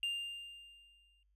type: tone with exponential decay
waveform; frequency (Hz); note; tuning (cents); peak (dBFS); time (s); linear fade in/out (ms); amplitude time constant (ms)
triangle; 2799; F7; +3; -31; 0.03-1.23; 1; 260
effects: added 50 Hz sine -70 dBFS peak until 1.35 s + resampled to 32000 Hz